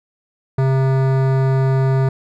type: tone with hard clipping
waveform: sine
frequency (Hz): 133.2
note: C3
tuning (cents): +31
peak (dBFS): -15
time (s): 0.58-2.09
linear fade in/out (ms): 5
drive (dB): 17
effects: none